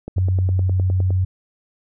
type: click train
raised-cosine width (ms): 2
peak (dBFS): -16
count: 11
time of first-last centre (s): 0.08-1.106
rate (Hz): 9.75
type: tone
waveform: sine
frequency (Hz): 92.9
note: F#2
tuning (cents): +7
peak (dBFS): -15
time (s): 0.16-1.25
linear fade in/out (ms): 10
effects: none